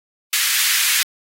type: high-pass noise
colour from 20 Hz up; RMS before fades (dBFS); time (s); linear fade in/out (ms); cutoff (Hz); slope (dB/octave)
pink; -18; 0.33-1.03; 2; 1700; 24
effects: AAC 48 kbps